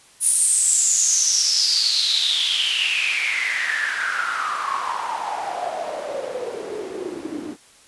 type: noise with band-pass filter sweep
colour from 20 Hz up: white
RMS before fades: -22 dBFS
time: 0.2-7.57 s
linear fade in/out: 50 ms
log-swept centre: 10000 to 280 Hz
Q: 8.8
effects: white hiss -51 dBFS RMS until 7.87 s + resampled to 24000 Hz